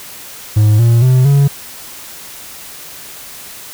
triangle tone with pitch steps, 106.6 / 116.92 / 128.24 / 140.66 Hz, G#2 / A#2 / C3 / C#3, +46 / +6 / -34 / +26 cents, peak -4 dBFS, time 0.56-1.48 s, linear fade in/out 10 ms, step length 230 ms, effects white hiss -32 dBFS RMS until 3.73 s

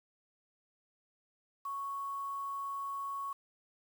sine tone with quantisation, 1108.7 Hz, C#6, in tune, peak -36 dBFS, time 1.65-3.33 s, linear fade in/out 5 ms, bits 9, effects none

